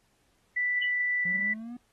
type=tone; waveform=sine; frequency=1975.5 Hz; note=B6; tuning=in tune; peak=-25 dBFS; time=0.56-1.54 s; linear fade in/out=10 ms
type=tone with exponential decay; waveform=sine; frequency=2960 Hz; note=F#7; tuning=in tune; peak=-25 dBFS; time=0.82-0.93 s; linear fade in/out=5 ms; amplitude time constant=22 ms
type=linear sweep; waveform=triangle; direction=up; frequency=174.61 to 246.9 Hz; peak=-35 dBFS; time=1.25-1.77 s; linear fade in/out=5 ms
effects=pink hiss -70 dBFS RMS until 1.92 s + AAC 32 kbps